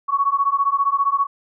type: beating tone pair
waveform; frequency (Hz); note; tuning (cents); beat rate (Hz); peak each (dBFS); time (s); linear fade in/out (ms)
sine; 1108.7 / 1123.7; C#6 / C#6; 0 / +23; 15; -19; 0.08-1.27; 20
effects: none